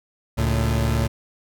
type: tone pair together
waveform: 30% pulse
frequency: 70.7 / 112.23 Hz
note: C#2 / A2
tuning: +35 / +35 cents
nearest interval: minor sixth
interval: 800 cents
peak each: -19 / -19 dBFS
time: 0.37-1.08 s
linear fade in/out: 20 ms
effects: none